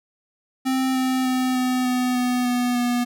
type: tone with pitch steps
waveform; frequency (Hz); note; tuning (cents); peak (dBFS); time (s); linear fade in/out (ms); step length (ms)
square; 261.6 / 258.9 / 256.2 / 253.6 / 250.9 / 248.3 / 245.8 / 243.2; C4 / C4 / C4 / B3 / B3 / B3 / B3 / B3; 0 / -18 / -36 / +46 / +28 / +9 / -8 / -26; -20; 0.65-3.05; 20; 300
effects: none